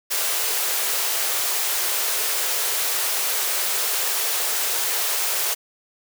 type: high-pass noise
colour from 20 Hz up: white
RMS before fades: -23 dBFS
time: 0.1-5.55 s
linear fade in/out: 20 ms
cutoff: 360 Hz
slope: 96 dB/octave
effects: none